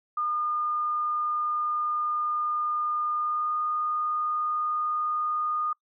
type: tone with pitch glide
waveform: sine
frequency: 1215 to 1225.6 Hz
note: D#6 to D#6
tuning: -42 to -27 cents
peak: -25 dBFS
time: 0.17-5.73 s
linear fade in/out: 5 ms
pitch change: +15 cents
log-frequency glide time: 3.16-3.56 s
effects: noise-tail reverb RT60 0.1 s tail -24 dB re dry